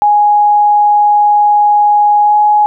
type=tone with pitch glide; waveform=sine; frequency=830.6 to 837.8 Hz; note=G#5 to G#5; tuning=0 to +15 cents; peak=-5 dBFS; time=0.02-2.66 s; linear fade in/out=0 ms; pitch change=+15 cents; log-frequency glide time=2.22-2.35 s; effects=none